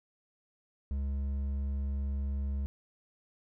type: tone with hard clipping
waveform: triangle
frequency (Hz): 69.3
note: C#2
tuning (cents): 0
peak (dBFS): -32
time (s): 0.91-2.66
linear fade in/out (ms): 0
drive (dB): 9
effects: none